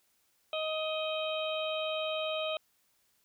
harmonic tone with a mistuned harmonic, 627 Hz, D#5, 13 cents sharp, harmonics 1 / 2 / 4 / 5 / 6, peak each -33 / -41 / -40 / -40 / -42 dBFS, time 0.53-2.57 s, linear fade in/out 2 ms, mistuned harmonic 6, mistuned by +16 cents, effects white hiss -72 dBFS RMS until 3.24 s

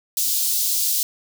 white high-pass noise, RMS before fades -21 dBFS, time 0.17-1.03 s, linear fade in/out 2 ms, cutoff 3900 Hz, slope 24 dB/octave, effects none

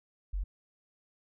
sine tone, 46.66 Hz, F#1, 15 cents sharp, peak -30 dBFS, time 0.33-0.44 s, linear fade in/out 10 ms, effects none

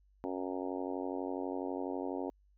harmonic tone, 92.1 Hz, F#2, 7 cents flat, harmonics 3 / 4 / 5 / 6 / 7 / 8 / 9 / 10, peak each -39 / -41 / -43 / -45 / -46 / -47 / -48 / -49 dBFS, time 0.24-2.3 s, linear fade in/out 0 ms, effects added 49 Hz sine -64 dBFS peak until 2.57 s

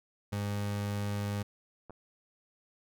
30% pulse tone, 102.2 Hz, G#2, 27 cents flat, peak -29 dBFS, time 0.32-1.43 s, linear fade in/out 10 ms
clicks, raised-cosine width 1 ms, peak -34 dBFS, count 2, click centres 1.897 / 1.906 s
effects none

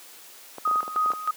clicks, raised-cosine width 1 ms, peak -21 dBFS, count 10, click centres 0.583 / 0.676 / 0.712 / 0.758 / 0.83 / 0.879 / 0.96 / 1.06 / 1.104 / 1.135 s
sine tone with tremolo, 1251 Hz, D#6, 9 cents sharp, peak -20 dBFS, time 0.65-1.31 s, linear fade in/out 5 ms, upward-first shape square, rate 3.2 Hz, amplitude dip 75%
effects white hiss -47 dBFS RMS until 1.36 s + high-pass 300 Hz 12 dB/octave

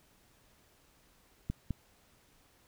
clicks, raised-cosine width 5 ms, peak -21 dBFS, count 2, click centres 1.5 / 1.707 s, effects pink hiss -66 dBFS RMS until 2.67 s

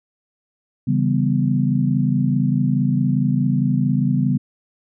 sine chord, C# half-diminished seventh, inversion none, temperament equal with one note detuned, 138.59 / 163.3 / 196 / 246.9 Hz, C#3 / E3 / G3 / B3, 0 / -16 / 0 / 0 cents, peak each -19 / -24 / -21 / -21 dBFS, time 0.87-4.38 s, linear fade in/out 10 ms, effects none

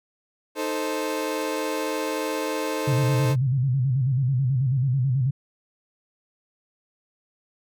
30% pulse chord, A diminished, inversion second, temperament equal, 311.1 / 440 / 523.3 Hz, Eb4 / A4 / C5, 0 / 0 / 0 cents, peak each -27 dBFS, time 0.55-3.36 s, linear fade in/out 50 ms
sine tone with vibrato, 130.81 Hz, C3, in tune, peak -19 dBFS, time 2.87-5.31 s, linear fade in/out 10 ms, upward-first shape square, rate 9.2 Hz, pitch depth 98 cents each way
effects none

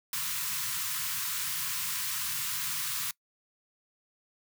white band-stop noise, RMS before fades -33 dBFS, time 0.13-3.11 s, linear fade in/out 2 ms, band 180 to 950 Hz, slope 96 dB/octave, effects noise-tail reverb RT60 0.1 s tail -23 dB re dry + high-pass 100 Hz 12 dB/octave

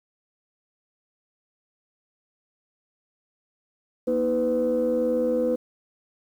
sine tone cluster, 237.9 / 316.2 / 502 Hz, A#3 / D#4 / B4, +35 / +28 / +28 cents, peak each -26 / -28 / -21 dBFS, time 4.07-5.56 s, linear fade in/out 10 ms, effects tanh soft clip ceiling -15 dBFS + 9-bit

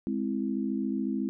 sine chord, Ab augmented, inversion none, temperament equal, 207.7 / 261.6 / 329.6 Hz, Ab3 / C4 / E4, 0 / 0 / 0 cents, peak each -31 / -31 / -34 dBFS, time 0.07-1.29 s, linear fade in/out 0 ms, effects none

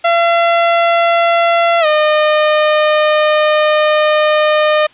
sawtooth tone with pitch glide, 680 to 609.3 Hz, F5 to D#5, -46 to -36 cents, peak -5 dBFS, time 0.04-4.87 s, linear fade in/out 10 ms, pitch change -190 cents, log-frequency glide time 1.8-1.86 s, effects white hiss -45 dBFS RMS until 4.93 s + resampled to 8000 Hz

